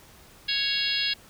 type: harmonic tone with a mistuned harmonic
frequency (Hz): 554.4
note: C#5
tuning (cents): 0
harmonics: 3 / 4 / 5 / 6 / 7 / 8 / 9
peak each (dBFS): -34 / -35 / -31 / -30 / -32 / -30 / -32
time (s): 0.48-1.14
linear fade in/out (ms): 10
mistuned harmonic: 8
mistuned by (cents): -51
effects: pink hiss -52 dBFS RMS until 1.29 s